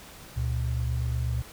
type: tone pair together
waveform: sine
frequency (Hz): 70.6 / 119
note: C#2 / A#2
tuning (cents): +32 / +36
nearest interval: major sixth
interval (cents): 904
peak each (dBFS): -28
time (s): 0.36-1.42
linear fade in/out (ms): 10
effects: pink hiss -47 dBFS RMS until 1.52 s